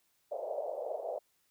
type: band-pass noise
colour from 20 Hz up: white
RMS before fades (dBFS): -38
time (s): 0.31-1.19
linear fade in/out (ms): 10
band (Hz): 500 to 660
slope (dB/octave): 48
effects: white hiss -74 dBFS RMS until 1.5 s